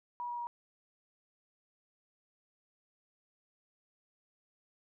sine tone with pitch steps, 966 / 959.3 / 952.7 Hz, B5 / A#5 / A#5, -39 / +49 / +37 cents, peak -36 dBFS, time 0.2-0.47 s, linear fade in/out 0 ms, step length 90 ms, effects none

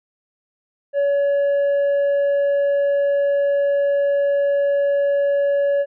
triangle tone with tanh clipping, 565 Hz, C#5, 33 cents sharp, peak -16 dBFS, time 0.93-5.86 s, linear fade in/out 50 ms, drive 8 dB, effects none

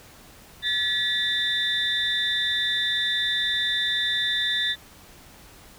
sine tone cluster, 1725 / 1934 / 3578 / 3917 Hz, A6 / B6 / A7 / B7, -35 / -37 / +28 / -15 cents, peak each -28 / -30 / -23 / -31 dBFS, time 0.62-4.76 s, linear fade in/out 50 ms, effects tanh soft clip ceiling -15 dBFS + pink hiss -49 dBFS RMS until 5.78 s

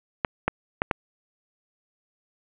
clicks, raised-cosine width 0.5 ms, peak -6 dBFS, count 4, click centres 0.248 / 0.48 / 0.819 / 0.912 s, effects resampled to 8000 Hz + 7-bit

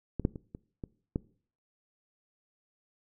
clicks, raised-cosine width 3 ms, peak -19 / -12 / -27 / -28 / -25 / -16 dBFS, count 6, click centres 0.197 / 0.251 / 0.358 / 0.549 / 0.838 / 1.159 s, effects noise-tail reverb RT60 0.5 s tail -22 dB re dry

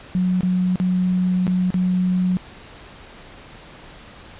sine tone with dropouts, 182.7 Hz, F#3, 22 cents flat, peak -16 dBFS, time 0.15-2.37 s, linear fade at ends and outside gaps 0 ms, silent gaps 0.408-0.432 / 0.757-0.8 / 1.468-1.478 / 1.704-1.742 s, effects pink hiss -42 dBFS RMS until 4.39 s + resampled to 8000 Hz

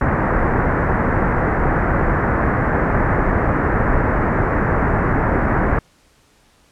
pink low-pass noise, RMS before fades -17 dBFS, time 0.01-5.79 s, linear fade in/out 5 ms, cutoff 1900 Hz, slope 48 dB/octave, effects pink hiss -55 dBFS RMS until 6.71 s + low-pass 10000 Hz 12 dB/octave

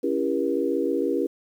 sine chord, C# diminished seventh, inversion none, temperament just, 277.2 / 332.6 / 399.1 / 479 Hz, C#4 / E4 / G4 / Bb4, 0 / +16 / +31 / +47 cents, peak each -27 dBFS, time 0.03-1.27 s, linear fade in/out 10 ms, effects 9-bit

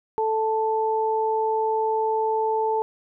sine tone pair together, 440 / 880 Hz, A4 / A5, 0 / 0 cents, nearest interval octave, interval 1200 cents, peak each -23 dBFS, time 0.18-2.82 s, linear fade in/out 0 ms, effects none

